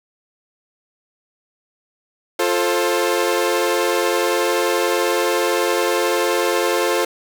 sawtooth chord, F major, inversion none, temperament equal with one note detuned, 349.2 / 440 / 529.6 Hz, F4 / A4 / C5, 0 / 0 / +21 cents, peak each -17 dBFS, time 2.39-7.05 s, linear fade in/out 5 ms, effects none

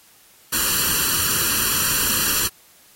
white noise with comb filter, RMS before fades -20 dBFS, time 0.52-2.48 s, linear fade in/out 10 ms, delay 0.69 ms, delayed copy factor +1, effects white hiss -52 dBFS RMS until 2.95 s + AAC 48 kbps

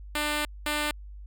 5% pulse tone bursts at uneven times, 298.4 Hz, D4, 28 cents sharp, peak -15 dBFS, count 2, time 0.15-0.45 / 0.66-0.91 s, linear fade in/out 2 ms, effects added 50 Hz sine -40 dBFS peak until 1.26 s

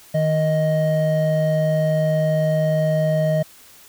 triangle tone pair together, 156.3 / 624.5 Hz, D#3 / D#5, +8 / +6 cents, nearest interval 2 octaves, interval 2398 cents, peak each -17 / -17 dBFS, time 0.14-3.43 s, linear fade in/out 10 ms, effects white hiss -47 dBFS RMS until 3.88 s

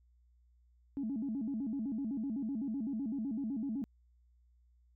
sine tone with vibrato, 246.9 Hz, B3, in tune, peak -33 dBFS, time 0.97-3.84 s, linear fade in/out 0 ms, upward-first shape square, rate 7.9 Hz, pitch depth 210 cents each way, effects tanh soft clip ceiling -29 dBFS + added 60 Hz sine -64 dBFS peak until 4.95 s

